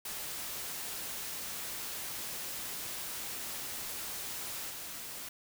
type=noise with level steps; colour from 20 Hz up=white; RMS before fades=-40 / -43 dBFS; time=0.05-5.29 s; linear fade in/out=5 ms; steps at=4.69 s; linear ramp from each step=10 ms; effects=none